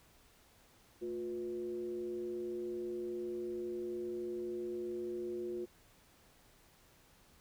sine tone with frequency modulation, 356.9 Hz, F4, 38 cents sharp, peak -37 dBFS, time 1.01-5.66 s, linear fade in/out 20 ms, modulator 135 Hz, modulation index 0.53, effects pink hiss -65 dBFS RMS until 7.4 s

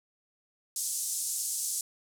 pink band-pass noise, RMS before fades -33 dBFS, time 0.76-1.81 s, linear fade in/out 2 ms, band 6400 to 11000 Hz, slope 24 dB/octave, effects none

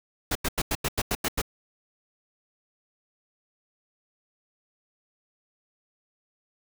pink noise bursts, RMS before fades -26 dBFS, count 9, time 0.31-1.417 s, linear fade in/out 5 ms, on 43 ms, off 90 ms, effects none

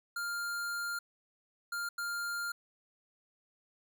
square tone bursts at uneven times, 1400 Hz, F6, 4 cents sharp, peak -35 dBFS, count 3, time 0.16-0.99 / 1.72-1.89 / 1.98-2.52 s, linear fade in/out 5 ms, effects none

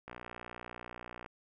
click train, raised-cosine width 0.5 ms, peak -29 dBFS, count 72, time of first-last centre 0.08-1.261 s, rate 60.1 Hz, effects none

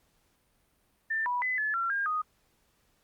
sine tone with pitch steps, 1784 / 980 / 2014 / 1723 / 1363 / 1612 / 1243 Hz, A6 / B5 / B6 / A6 / F6 / G6 / D#6, +23 / -14 / +33 / -37 / -43 / +48 / -2 cents, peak -27 dBFS, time 1.1-2.22 s, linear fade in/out 10 ms, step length 160 ms, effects pink hiss -70 dBFS RMS until 3.03 s + Opus 48 kbps

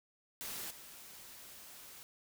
white noise with level steps, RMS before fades -43 / -53 dBFS, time 0.41-2.03 s, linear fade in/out 0 ms, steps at 0.7 s, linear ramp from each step 10 ms, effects none

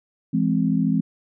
sine chord, E augmented, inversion none, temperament equal with one note detuned, 167.31 / 207.7 / 261.6 Hz, E3 / G#3 / B#3, +26 / 0 / 0 cents, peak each -22 dBFS, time 0.33-1.01 s, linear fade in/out 10 ms, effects none

